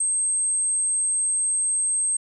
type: tone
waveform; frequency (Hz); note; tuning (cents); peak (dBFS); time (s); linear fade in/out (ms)
sine; 8372; C9; 0; -20; 0-2.17; 5
effects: none